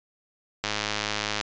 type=click train; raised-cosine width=0.2 ms; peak=-9 dBFS; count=82; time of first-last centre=0.64-1.411 s; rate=105 Hz; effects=resampled to 16000 Hz